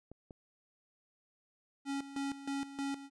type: clicks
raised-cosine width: 2 ms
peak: -36 dBFS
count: 2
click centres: 0.116 / 0.308 s
type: tone with tremolo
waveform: square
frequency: 277.2 Hz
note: C#4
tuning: in tune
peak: -35 dBFS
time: 1.85-3.1 s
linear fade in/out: 50 ms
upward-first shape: square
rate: 3.2 Hz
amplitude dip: 75%
effects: resampled to 22050 Hz